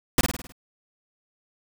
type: noise with echo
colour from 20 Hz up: pink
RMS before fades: -18 dBFS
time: 0.18-0.21 s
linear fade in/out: 2 ms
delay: 52 ms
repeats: 6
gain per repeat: -5 dB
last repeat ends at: 0.522 s
effects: none